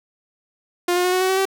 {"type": "tone with pitch steps", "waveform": "sawtooth", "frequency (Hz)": [352.7, 358, 363.5, 369, 374.5, 380.2, 386], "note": ["F4", "F4", "F#4", "F#4", "F#4", "F#4", "G4"], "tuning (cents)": [17, 43, -31, -5, 21, 47, -27], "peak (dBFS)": -13, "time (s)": [0.88, 1.454], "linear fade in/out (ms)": 5, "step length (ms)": 82, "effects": []}